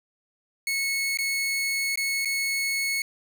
sawtooth tone with dropouts, 2196 Hz, C#7, 17 cents flat, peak -21 dBFS, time 0.67-3.02 s, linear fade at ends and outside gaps 2 ms, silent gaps 1.173-1.187 / 1.957-1.974 / 2.249-2.255 s, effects none

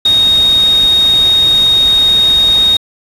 sine tone in noise, 3729 Hz, A#7, in tune, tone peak -6 dBFS, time 0.05-2.77 s, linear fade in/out 5 ms, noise pink, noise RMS -24 dBFS, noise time 0.05-2.77 s, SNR +15 dB, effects resampled to 32000 Hz

